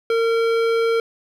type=tone with hard clipping; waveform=triangle; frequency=457.8 Hz; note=A#4; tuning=31 cents flat; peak=-18 dBFS; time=0.1-1 s; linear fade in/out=2 ms; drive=18 dB; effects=none